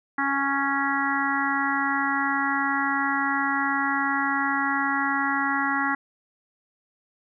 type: harmonic tone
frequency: 277.2 Hz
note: C#4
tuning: in tune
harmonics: 1 / 3 / 4 / 5 / 6 / 7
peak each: -29 / -29 / -29 / -29 / -29 / -29 dBFS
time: 0.18-5.95 s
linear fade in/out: 5 ms
effects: none